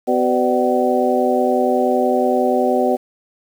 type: harmonic tone with a mistuned harmonic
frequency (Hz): 126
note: B2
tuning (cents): +35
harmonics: 2 / 3 / 4 / 5 / 6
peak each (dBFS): -20 / -20 / -20 / -20 / -20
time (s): 0.07-2.97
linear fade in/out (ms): 20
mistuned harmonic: 5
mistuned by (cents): -100
effects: 7-bit